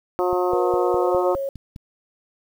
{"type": "harmonic tone", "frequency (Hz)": 180, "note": "F#3", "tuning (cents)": -47, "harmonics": [2, 3, 4, 5, 6, 7], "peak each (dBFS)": [-21, -25, -26, -29, -30, -31], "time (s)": [0.19, 1.35], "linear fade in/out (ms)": 0}
{"type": "click train", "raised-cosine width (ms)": 5, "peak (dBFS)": -24, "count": 8, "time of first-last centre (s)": [0.33, 1.761], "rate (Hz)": 4.89}
{"type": "tone with pitch glide", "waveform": "sine", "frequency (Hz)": [482.8, 548.2], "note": ["B4", "C#5"], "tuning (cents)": [-39, -19], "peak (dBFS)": -23, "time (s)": [0.52, 1.49], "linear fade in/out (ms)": 2, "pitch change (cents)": 220, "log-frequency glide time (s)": [0.99, 1.18]}
{"effects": ["8-bit"]}